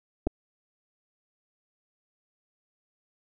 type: clicks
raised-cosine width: 2 ms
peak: -14 dBFS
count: 2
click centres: 0.269 / 0.272 s
effects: none